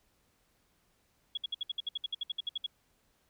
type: tone bursts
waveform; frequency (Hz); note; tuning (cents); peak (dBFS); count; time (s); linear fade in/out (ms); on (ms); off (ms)
sine; 3344; G#7; +11; -31; 16; 1.35-2.664; 5; 24; 62
effects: pink hiss -72 dBFS RMS until 3.29 s